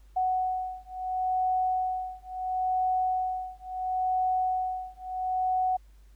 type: beating tone pair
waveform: sine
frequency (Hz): 742 / 742.73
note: F#5 / F#5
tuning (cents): +5 / +6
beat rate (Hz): 0.73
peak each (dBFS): -29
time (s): 0.16-5.77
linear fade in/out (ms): 10
effects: added 50 Hz sine -51 dBFS peak until 6.15 s + pink hiss -68 dBFS RMS until 6.15 s